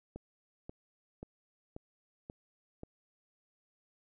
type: click train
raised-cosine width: 2 ms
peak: -30 dBFS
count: 6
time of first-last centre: 0.16-2.834 s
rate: 1.87 Hz
effects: none